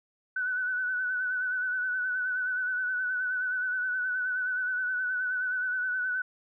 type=tone with vibrato; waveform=sine; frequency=1496 Hz; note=F#6; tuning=19 cents sharp; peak=-27 dBFS; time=0.36-6.22 s; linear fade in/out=5 ms; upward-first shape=sine; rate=9.5 Hz; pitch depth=39 cents each way; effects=none